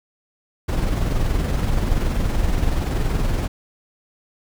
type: noise with amplitude modulation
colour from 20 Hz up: brown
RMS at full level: -18 dBFS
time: 0.68-3.48 s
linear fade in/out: 10 ms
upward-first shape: sine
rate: 21.1 Hz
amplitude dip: 40%
effects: none